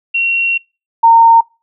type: tone pair in turn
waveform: sine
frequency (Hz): 2737 / 917.3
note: F7 / A#5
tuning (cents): -36 / -28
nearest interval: octave + perfect fifth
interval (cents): 1892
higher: first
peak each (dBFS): -11 / -3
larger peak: second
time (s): 0.14-0.58 / 1.03-1.41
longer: first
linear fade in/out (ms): 10
effects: noise-tail reverb RT60 0.3 s tail -26 dB re dry